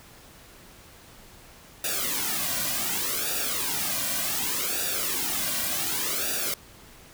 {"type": "noise with flanger", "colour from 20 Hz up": "white", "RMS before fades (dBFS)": -28, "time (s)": [1.84, 6.54], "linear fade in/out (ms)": 2, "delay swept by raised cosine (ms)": [0.94, 2.34], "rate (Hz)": 0.67, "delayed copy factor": -0.85, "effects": ["pink hiss -50 dBFS RMS until 7.13 s"]}